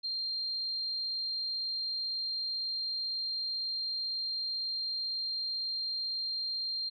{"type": "tone", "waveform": "sine", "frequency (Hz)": 4186, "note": "C8", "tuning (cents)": 0, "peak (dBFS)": -32, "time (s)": [0.03, 6.9], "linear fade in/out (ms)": 20, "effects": []}